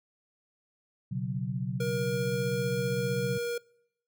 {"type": "chord", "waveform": "sine", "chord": "B suspended second", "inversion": "none", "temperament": "just", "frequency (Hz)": [123.47, 138.9, 185.21], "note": ["B2", "C#3", "F#3"], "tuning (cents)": [0, 4, 2], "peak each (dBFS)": -34, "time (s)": [1.11, 3.38], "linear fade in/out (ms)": 10}
{"type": "tone", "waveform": "square", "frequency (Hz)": 474.7, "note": "A#4", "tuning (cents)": 31, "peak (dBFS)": -31, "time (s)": [1.8, 3.58], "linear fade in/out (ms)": 5}
{"effects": ["noise-tail reverb RT60 0.7 s tail -24 dB re dry"]}